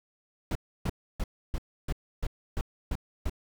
brown noise bursts, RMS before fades -29 dBFS, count 9, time 0.51-3.297 s, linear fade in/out 2 ms, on 43 ms, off 300 ms, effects none

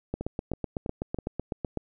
two click trains, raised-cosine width 2 ms, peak -19 / -16 dBFS, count 4 / 14, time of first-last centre 0.21-1.187 / 0.14-1.773 s, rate 3.07 / 7.96 Hz, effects none

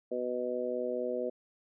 harmonic tone, 124.2 Hz, B2, 10 cents sharp, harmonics 2 / 3 / 4 / 5, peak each -40 / -37 / -34 / -37 dBFS, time 0.11-1.3 s, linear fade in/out 10 ms, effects none

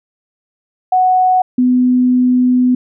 sine tone pair in turn, 740 / 250.6 Hz, F#5 / B3, 0 / +25 cents, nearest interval octave + perfect fifth, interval 1875 cents, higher first, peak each -8 dBFS, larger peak neither, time 0.92-1.42 / 1.58-2.75 s, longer second, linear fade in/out 5 ms, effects none

